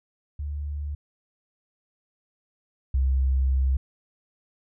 sine tone pair in turn, 73 / 65.98 Hz, D2 / C2, -10 / +15 cents, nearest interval major second, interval 175 cents, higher first, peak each -28 / -19 dBFS, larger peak second, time 0.39-0.95 / 2.94-3.77 s, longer second, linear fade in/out 5 ms, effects none

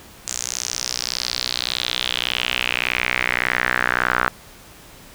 sawtooth tone with band-pass filter sweep, 61.74 Hz, B1, in tune, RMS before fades -23 dBFS, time 0.27-4.28 s, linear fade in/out 0 ms, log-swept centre 7100 to 1400 Hz, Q 3.8, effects pink hiss -44 dBFS RMS until 5.14 s

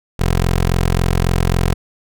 15% pulse tone, 43.65 Hz, F1, in tune, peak -7 dBFS, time 0.19-1.74 s, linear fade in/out 10 ms, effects none

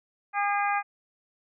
harmonic tone with a mistuned harmonic, 405.8 Hz, G#4, 40 cents flat, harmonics 2 / 3 / 4 / 5 / 6, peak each -26 / -30 / -32 / -34 / -35 dBFS, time 0.33-0.83 s, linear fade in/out 50 ms, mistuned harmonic 5, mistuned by +20 cents, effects none

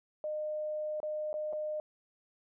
sine tone with dropouts, 610 Hz, D#5, 34 cents flat, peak -33 dBFS, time 0.24-1.8 s, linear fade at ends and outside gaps 1 ms, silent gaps 1.002-1.03 / 1.33-1.34 / 1.527-1.532 s, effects none

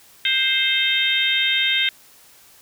harmonic tone, 525 Hz, C5, 6 cents sharp, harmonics 3 / 4 / 5 / 6 / 7, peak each -26 / -22 / -26 / -22 / -22 dBFS, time 0.25-1.89 s, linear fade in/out 2 ms, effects white hiss -50 dBFS RMS until 2.61 s

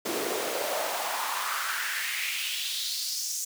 pink noise with high-pass filter sweep, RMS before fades -31 dBFS, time 0.05-3.45 s, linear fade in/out 10 ms, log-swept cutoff 320 to 6700 Hz, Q 3.3, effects none

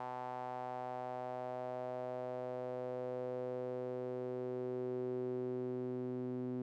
sawtooth tone with band-pass filter sweep, 125.7 Hz, B2, 31 cents sharp, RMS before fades -41 dBFS, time 0-6.62 s, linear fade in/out 2 ms, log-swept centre 850 to 300 Hz, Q 4.1, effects none

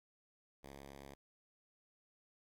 5% pulse tone, 69.3 Hz, C#2, in tune, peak -40 dBFS, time 0.63-1.15 s, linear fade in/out 10 ms, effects MP3 96 kbps

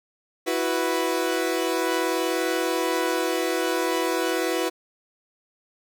sawtooth chord, E suspended second, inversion none, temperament equal, 329.6 / 370 / 493.9 Hz, E4 / F#4 / B4, 0 / 0 / 0 cents, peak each -23 dBFS, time 0.46-4.7 s, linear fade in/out 20 ms, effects none

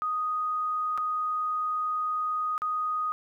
sine tone with dropouts, 1244.5 Hz, D#6, in tune, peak -26 dBFS, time 0.02-3.12 s, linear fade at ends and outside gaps 0 ms, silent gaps 0.976-0.981 / 2.579-2.619 s, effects 11-bit

